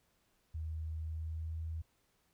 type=tone with pitch glide; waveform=sine; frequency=79.4 to 80.74 Hz; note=D#2 to E2; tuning=+36 to -35 cents; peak=-37 dBFS; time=0.54-1.82 s; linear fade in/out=10 ms; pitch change=+29 cents; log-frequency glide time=0.99-1.61 s; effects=pink hiss -75 dBFS RMS until 2.33 s